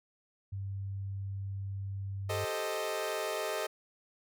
sine tone, 98 Hz, G2, in tune, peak -35 dBFS, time 0.52-2.45 s, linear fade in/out 10 ms
sawtooth chord, A half-diminished seventh, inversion third, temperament equal, 392 / 440 / 523.3 / 622.3 Hz, G4 / A4 / C5 / Eb5, 0 / 0 / 0 / 0 cents, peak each -37 / -34 / -38 / -32 dBFS, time 2.29-3.67 s, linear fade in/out 10 ms
effects none

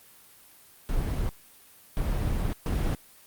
brown noise bursts at uneven times, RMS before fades -27 dBFS, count 3, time 0.89-1.29 / 1.97-2.53 / 2.66-2.95 s, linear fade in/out 0 ms, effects white hiss -54 dBFS RMS until 3.26 s + Opus 32 kbps

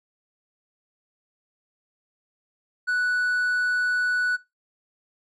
triangle tone, 1480 Hz, F#6, in tune, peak -19 dBFS, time 2.87-4.37 s, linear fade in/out 20 ms, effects noise-tail reverb RT60 0.2 s tail -18 dB re dry + resampled to 24000 Hz

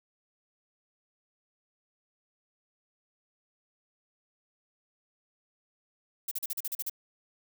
violet noise bursts, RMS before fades -33 dBFS, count 9, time 6.28-6.897 s, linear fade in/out 5 ms, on 33 ms, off 40 ms, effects none

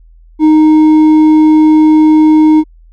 sine tone with hard clipping, 310 Hz, D#4, 6 cents flat, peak -4 dBFS, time 0.39-2.64 s, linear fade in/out 50 ms, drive 4 dB, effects added 41 Hz sine -37 dBFS peak until 2.92 s

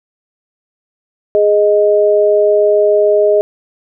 sine tone pair together, 415.3 / 622.2 Hz, G#4 / D#5, 0 / 0 cents, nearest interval perfect fifth, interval 700 cents, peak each -10 dBFS, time 1.35-3.41 s, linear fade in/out 0 ms, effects none

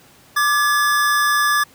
square tone pair together, 1182.7 / 1700 Hz, D6 / G#6, +12 / +40 cents, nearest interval tritone, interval 628 cents, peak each -18 dBFS, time 0.36-1.64 s, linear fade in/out 10 ms, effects pink hiss -49 dBFS RMS until 1.74 s + high-pass 80 Hz 12 dB/octave

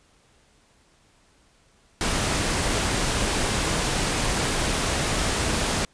pink noise, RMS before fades -24 dBFS, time 2.01-5.85 s, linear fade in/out 0 ms, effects pink hiss -60 dBFS RMS until 5.93 s + resampled to 22050 Hz

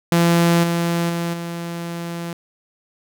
sawtooth tone with level steps, 170.1 Hz, F3, 45 cents flat, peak -9 / -14 / -17 / -22 dBFS, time 0.12-2.33 s, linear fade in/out 2 ms, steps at 0.63 / 1.09 / 1.33 s, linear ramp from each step 10 ms, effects none

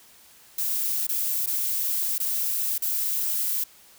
violet noise with dropouts, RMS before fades -26 dBFS, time 0.58-3.64 s, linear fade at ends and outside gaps 5 ms, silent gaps 1.069-1.09 / 1.462-1.472 / 2.182-2.2 / 2.78-2.82 s, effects white hiss -53 dBFS RMS until 3.98 s

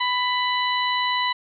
harmonic tone, 994 Hz, B5, 11 cents sharp, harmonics 1 / 2 / 3 / 4, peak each -23 / -26 / -28 / -29 dBFS, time 0-1.33 s, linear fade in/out 10 ms, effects none

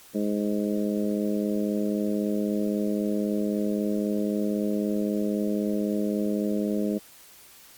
harmonic tone, 103.83 Hz, G#2, in tune, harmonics 2 / 3 / 4 / 5 / 6, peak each -26 / -30 / -32 / -34 / -36 dBFS, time 0.14-6.99 s, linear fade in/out 20 ms, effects white hiss -51 dBFS RMS until 7.77 s + Opus 48 kbps

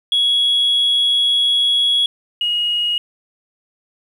sine tone pair in turn, 3342 / 2883 Hz, G#7 / F#7, +10 / -46 cents, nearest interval minor third, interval 256 cents, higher first, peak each -11 / -15 dBFS, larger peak first, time 0.12-2.06 / 2.41-2.98 s, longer first, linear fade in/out 2 ms, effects tanh soft clip ceiling -10 dBFS + 8-bit

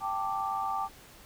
sine chord, G suspended second, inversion none, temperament just, 784 / 882 / 1176 Hz, G5 / A5 / D6, 0 / +4 / +2 cents, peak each -33 / -35 / -33 dBFS, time 0-0.89 s, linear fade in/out 50 ms, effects pink hiss -53 dBFS RMS until 1.25 s

